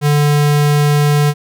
square tone, 146.83 Hz, D3, in tune, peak -10 dBFS, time 0.01-1.34 s, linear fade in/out 50 ms, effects none

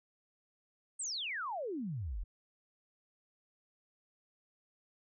sine exponential sweep, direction down, 8870 to 38.11 Hz, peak -36 dBFS, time 0.99-2.24 s, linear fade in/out 10 ms, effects none

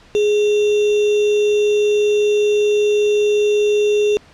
sine tone with sample-and-hold, 417.4 Hz, G#4, 9 cents sharp, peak -12 dBFS, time 0.15-4.17 s, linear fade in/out 0 ms, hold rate 3150 Hz, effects pink hiss -47 dBFS RMS until 4.33 s + low-pass 5000 Hz 12 dB/octave

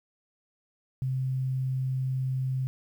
sine tone, 130.81 Hz, C3, in tune, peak -26 dBFS, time 1.02-2.67 s, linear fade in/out 0 ms, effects 10-bit

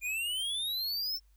square exponential sweep, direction up, 2389 to 5420 Hz, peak -32 dBFS, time 0.01-1.2 s, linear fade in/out 50 ms, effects added 50 Hz sine -60 dBFS peak until 1.36 s + white hiss -75 dBFS RMS until 1.36 s

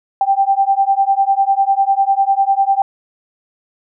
sine beating tone pair, 780 / 790 Hz, G5 / G5, -9 / +13 cents, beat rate 10 Hz, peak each -14 dBFS, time 0.21-2.82 s, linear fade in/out 2 ms, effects none

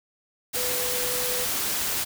sine tone in noise, 496.2 Hz, B4, 8 cents sharp, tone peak -32 dBFS, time 0.55-1.46 s, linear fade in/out 20 ms, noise white, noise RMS -27 dBFS, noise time 0.53-2.05 s, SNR -8 dB, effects none

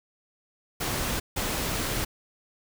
pink noise bursts at uneven times, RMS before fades -29 dBFS, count 2, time 0.8-1.2 / 1.36-2.05 s, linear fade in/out 10 ms, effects none

